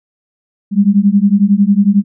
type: beating tone pair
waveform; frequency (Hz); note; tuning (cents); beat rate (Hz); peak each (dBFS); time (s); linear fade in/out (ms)
sine; 196 / 207; G3 / G#3; 0 / -5; 11; -10; 0.71-2.04; 50
effects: none